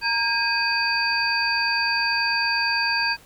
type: tone cluster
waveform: sine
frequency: 930 / 1617 / 2510 / 4621 Hz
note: A#5 / G#6 / D#7 / D8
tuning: -4 / -47 / +15 / -29 cents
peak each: -27 / -24 / -26 / -25 dBFS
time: 0.01-3.17 s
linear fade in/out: 50 ms
effects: pink hiss -51 dBFS RMS until 3.25 s